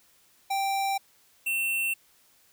square tone pair in turn, 784 / 2700 Hz, G5 / E7, 0 / +41 cents, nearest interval octave + major sixth, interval 2141 cents, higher second, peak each -26 dBFS, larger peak neither, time 0.5-0.98 / 1.46-1.94 s, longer neither, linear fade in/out 10 ms, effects white hiss -62 dBFS RMS until 2.52 s

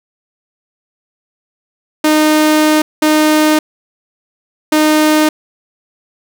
sawtooth tone bursts at uneven times, 307.3 Hz, D#4, 21 cents flat, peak -4 dBFS, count 3, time 2.04-2.82 / 3.02-3.59 / 4.72-5.29 s, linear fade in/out 5 ms, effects none

